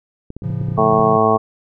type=clicks; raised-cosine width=3 ms; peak=-18 dBFS; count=10; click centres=0.304 / 0.366 / 0.422 / 0.501 / 0.614 / 0.686 / 0.721 / 0.784 / 0.932 / 0.994 s
type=chord; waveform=triangle; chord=A augmented; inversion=none; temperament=just; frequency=110 / 137.5 / 171.88 Hz; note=A2 / C#3 / E#3; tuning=0 / -14 / -27 cents; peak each=-22 / -21 / -23 dBFS; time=0.43-1.17 s; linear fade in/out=10 ms
type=harmonic tone; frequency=110 Hz; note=A2; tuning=in tune; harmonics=1 / 2 / 3 / 4 / 5 / 6 / 7 / 8 / 9 / 10; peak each=-24 / -21 / -26 / -17 / -28 / -18 / -19 / -26 / -27 / -17 dBFS; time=0.77-1.38 s; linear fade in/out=20 ms
effects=none